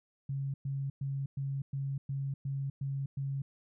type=tone bursts; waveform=sine; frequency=137.4 Hz; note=C#3; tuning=15 cents flat; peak=-32 dBFS; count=9; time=0.29-3.42 s; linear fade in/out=5 ms; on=250 ms; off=110 ms; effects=none